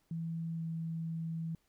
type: tone with pitch glide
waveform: sine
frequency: 164.81 to 163.58 Hz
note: E3 to E3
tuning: 0 to -13 cents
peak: -35 dBFS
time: 0.11-1.55 s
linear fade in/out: 2 ms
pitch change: -13 cents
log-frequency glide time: 0.55-0.62 s
effects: pink hiss -75 dBFS RMS until 1.68 s